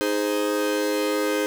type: chord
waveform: 45% pulse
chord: Ab major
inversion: second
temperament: equal with one note detuned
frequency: 311.1 / 415.3 / 519 Hz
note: Eb4 / Ab4 / C5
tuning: 0 / 0 / -14 cents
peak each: -26 dBFS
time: 0.01-1.46 s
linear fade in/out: 0 ms
effects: none